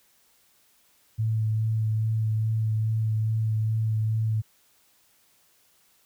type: tone with vibrato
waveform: sine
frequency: 110 Hz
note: A2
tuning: in tune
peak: -22 dBFS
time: 1.18-4.42 s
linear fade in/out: 20 ms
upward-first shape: sine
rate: 2.4 Hz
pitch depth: 15 cents each way
effects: white hiss -63 dBFS RMS until 6.05 s